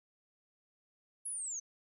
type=linear sweep; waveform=sine; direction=down; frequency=10780 to 6120 Hz; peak=-37 dBFS; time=1.25-1.6 s; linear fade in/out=10 ms; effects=none